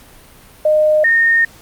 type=tone pair in turn; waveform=sine; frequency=613 / 1836.9 Hz; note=D#5 / A#6; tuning=-26 / -26 cents; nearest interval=octave + perfect fifth; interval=1900 cents; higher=second; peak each=-9 dBFS; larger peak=neither; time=0.65-1.04 / 1.04-1.45 s; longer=second; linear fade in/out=5 ms; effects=pink hiss -43 dBFS RMS until 1.61 s + Opus 48 kbps